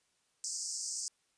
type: band-pass noise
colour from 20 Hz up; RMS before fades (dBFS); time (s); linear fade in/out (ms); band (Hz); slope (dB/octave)
white; -39; 0.44-1.08; 0; 4800 to 8700; 96
effects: white hiss -75 dBFS RMS until 1.37 s + resampled to 22050 Hz